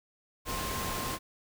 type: tone in noise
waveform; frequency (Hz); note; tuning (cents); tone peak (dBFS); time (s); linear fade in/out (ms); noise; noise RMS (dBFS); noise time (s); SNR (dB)
sine; 1058; C6; +19; -38; 0.45-1.19; 50; pink; -35; 0.45-1.19; -6
effects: none